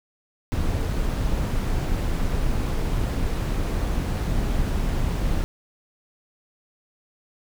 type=noise with amplitude modulation; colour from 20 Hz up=brown; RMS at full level=-22 dBFS; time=0.52-5.44 s; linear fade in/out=0 ms; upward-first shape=sine; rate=211 Hz; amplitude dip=30%; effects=none